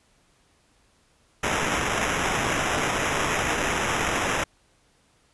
blue noise with sample-and-hold, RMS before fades -25 dBFS, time 1.43-4.44 s, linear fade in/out 5 ms, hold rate 4410 Hz, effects pink hiss -63 dBFS RMS until 5.33 s + resampled to 24000 Hz

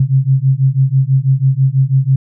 sine beating tone pair, 130.81 / 136.91 Hz, C3 / C#3, 0 / -21 cents, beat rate 6.1 Hz, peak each -12 dBFS, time 0-2.16 s, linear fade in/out 5 ms, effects none

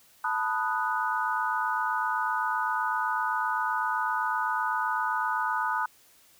sine chord, B dominant seventh, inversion third, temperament equal, 880 / 987.8 / 1244.5 / 1480 Hz, A5 / B5 / D#6 / F#6, 0 / 0 / 0 / 0 cents, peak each -31 dBFS, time 0.24-5.86 s, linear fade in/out 5 ms, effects white hiss -59 dBFS RMS until 6.39 s

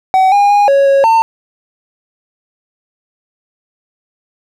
triangle tone with pitch steps, 757 / 812 / 819 / 554 / 550 / 902 Hz, F#5 / G#5 / G#5 / C#5 / C#5 / A5, +39 / -39 / -24 / -1 / -14 / +43 cents, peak -4 dBFS, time 0.14-1.22 s, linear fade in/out 0 ms, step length 180 ms, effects none

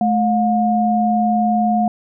sine tone pair together, 216 / 715.3 Hz, A3 / F5, -32 / +41 cents, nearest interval octave + major sixth, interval 2073 cents, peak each -16 dBFS, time 0.01-1.88 s, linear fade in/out 2 ms, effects none

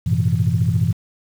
sine tone cluster, 95.7 / 109.9 / 124.3 / 165.5 Hz, G2 / A2 / B2 / E3, -41 / -2 / +12 / +7 cents, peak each -20 dBFS, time 0.06-0.93 s, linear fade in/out 10 ms, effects tanh soft clip ceiling -6 dBFS + 7-bit

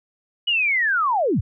sine linear sweep, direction down, 2960 to 61.2 Hz, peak -17 dBFS, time 0.47-1.41 s, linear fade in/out 10 ms, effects none

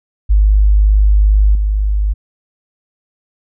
sine tone with level steps, 51.2 Hz, G#1, 24 cents flat, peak -6 / -11 dBFS, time 0.29-2.14 s, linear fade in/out 20 ms, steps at 1.55 s, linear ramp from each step 2 ms, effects none

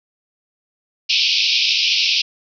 pink band-pass noise, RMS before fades -17 dBFS, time 1.09-2.22 s, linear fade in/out 10 ms, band 2400 to 5500 Hz, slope 96 dB/octave, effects none

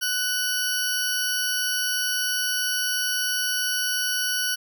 20% pulse tone pair together, 1493 / 5637 Hz, F#6 / F8, +15 / +15 cents, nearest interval octave + major seventh, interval 2300 cents, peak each -20 / -22 dBFS, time 0.01-4.56 s, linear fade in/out 20 ms, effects none

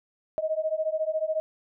sine beating tone pair, 622.3 / 636.3 Hz, D#5 / D#5, 0 / +39 cents, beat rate 14 Hz, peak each -28 dBFS, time 0.38-1.4 s, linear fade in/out 0 ms, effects none

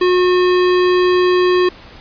square tone, 362.1 Hz, F#4, 37 cents flat, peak -11 dBFS, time 0.01-1.69 s, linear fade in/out 5 ms, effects pink hiss -39 dBFS RMS until 2 s + resampled to 11025 Hz

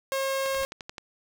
sawtooth tone, 539 Hz, C#5, 49 cents flat, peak -22 dBFS, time 0.12-0.65 s, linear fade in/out 0 ms
brown noise with exponential growth, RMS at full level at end -38 dBFS, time 0.42-0.63 s, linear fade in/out 1 ms, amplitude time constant 44 ms
click train, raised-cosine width 0.2 ms, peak -20 dBFS, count 7, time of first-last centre 0.46-0.982 s, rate 11.5 Hz
effects none

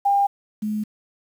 sine tone pair in turn, 801 / 212.6 Hz, G5 / G#3, +37 / +41 cents, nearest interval octave + major seventh, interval 2296 cents, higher first, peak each -15 / -22 dBFS, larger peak first, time 0.05-0.27 / 0.62-0.84 s, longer neither, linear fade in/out 10 ms, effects 8-bit

